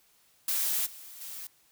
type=noise with level steps; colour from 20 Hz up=blue; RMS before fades=-29 / -47 / -41 dBFS; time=0.48-1.47 s; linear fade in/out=2 ms; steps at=0.85 / 1.2 s; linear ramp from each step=20 ms; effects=white hiss -65 dBFS RMS until 1.71 s